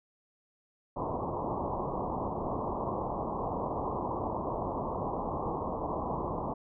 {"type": "low-pass noise", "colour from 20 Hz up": "white", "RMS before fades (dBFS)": -34, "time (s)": [0.96, 6.54], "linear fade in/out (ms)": 10, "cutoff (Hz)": 1100, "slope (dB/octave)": 96, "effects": []}